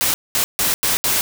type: noise bursts at uneven times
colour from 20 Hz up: white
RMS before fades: -18 dBFS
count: 5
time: 0.01-0.14 / 0.35-0.44 / 0.59-0.74 / 0.83-0.97 / 1.04-1.21 s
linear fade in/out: 0 ms
effects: none